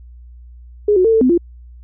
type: tone with pitch steps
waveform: sine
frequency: 415.9 / 367.7 / 450.8 / 445.3 / 254.8 / 344.3 Hz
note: G#4 / F#4 / A4 / A4 / C4 / F4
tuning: +2 / -11 / +42 / +21 / -46 / -25 cents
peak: -9 dBFS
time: 0.88-1.378 s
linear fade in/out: 5 ms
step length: 83 ms
effects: added 60 Hz sine -36 dBFS peak until 1.83 s